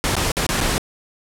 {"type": "noise with dropouts", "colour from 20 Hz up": "pink", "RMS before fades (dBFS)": -20, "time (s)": [0.04, 0.78], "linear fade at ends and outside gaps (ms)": 0, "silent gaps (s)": [[0.154, 0.166], [0.318, 0.368], [0.466, 0.49], [0.605, 0.611]], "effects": ["low-pass 11000 Hz 12 dB/octave"]}